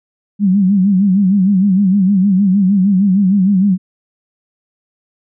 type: tone with vibrato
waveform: sine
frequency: 193.9 Hz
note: G3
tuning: 19 cents flat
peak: -8 dBFS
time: 0.39-3.78 s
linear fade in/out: 50 ms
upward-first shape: sine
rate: 6.5 Hz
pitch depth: 110 cents each way
effects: none